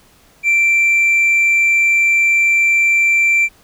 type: tone with hard clipping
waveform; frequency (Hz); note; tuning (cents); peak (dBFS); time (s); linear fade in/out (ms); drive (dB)
triangle; 2349; D7; 0; -9; 0.43-3.49; 50; 1
effects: pink hiss -50 dBFS RMS until 3.63 s